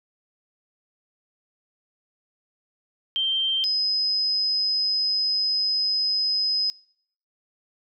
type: tone pair in turn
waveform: sine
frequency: 3144 / 5052 Hz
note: G7 / D#8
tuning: +4 / +26 cents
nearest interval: minor sixth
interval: 822 cents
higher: second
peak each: -21 dBFS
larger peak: neither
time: 3.16-3.64 / 3.64-6.7 s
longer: second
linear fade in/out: 0 ms
effects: noise-tail reverb RT60 0.6 s tail -23 dB re dry